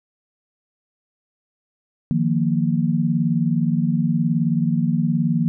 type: chord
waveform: sine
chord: Eb suspended second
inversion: none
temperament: equal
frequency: 155.56 / 174.61 / 233.1 Hz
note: Eb3 / F3 / Bb3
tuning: 0 / 0 / 0 cents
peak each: -21 dBFS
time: 2.11-5.48 s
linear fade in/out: 0 ms
effects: none